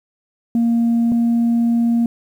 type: tone pair in turn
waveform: sine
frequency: 233.1 / 233.9 Hz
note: A#3 / A#3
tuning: 0 / +6 cents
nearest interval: unison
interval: 6 cents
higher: second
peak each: -11 dBFS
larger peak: neither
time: 0.55-1.12 / 1.12-2.06 s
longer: second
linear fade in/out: 2 ms
effects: tanh soft clip ceiling -11 dBFS + 8-bit